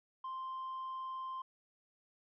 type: tone with tanh clipping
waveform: sine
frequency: 1046.5 Hz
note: C6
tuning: in tune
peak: -40 dBFS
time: 0.24-1.42 s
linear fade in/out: 5 ms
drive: 1 dB
effects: none